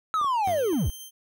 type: linear sweep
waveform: triangle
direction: down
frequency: 1318.5 to 38.17 Hz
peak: -20 dBFS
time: 0.14-0.9 s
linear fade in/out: 0 ms
type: clicks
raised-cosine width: 1 ms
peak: -28 dBFS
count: 3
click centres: 0.214 / 0.245 / 0.732 s
type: tone with tremolo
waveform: 10% pulse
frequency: 3136 Hz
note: G7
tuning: in tune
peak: -30 dBFS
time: 0.43-1.11 s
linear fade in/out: 50 ms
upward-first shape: sine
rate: 14 Hz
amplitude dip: 25%
type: tone with exponential decay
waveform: sawtooth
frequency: 97.1 Hz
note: G2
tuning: 16 cents flat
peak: -28 dBFS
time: 0.47-0.85 s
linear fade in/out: 5 ms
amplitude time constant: 82 ms
effects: none